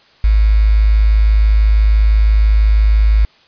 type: tone with quantisation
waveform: sine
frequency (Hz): 53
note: G#1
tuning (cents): +36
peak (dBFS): -7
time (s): 0.24-3.25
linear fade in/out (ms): 0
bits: 5
effects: white hiss -49 dBFS RMS until 3.47 s + resampled to 11025 Hz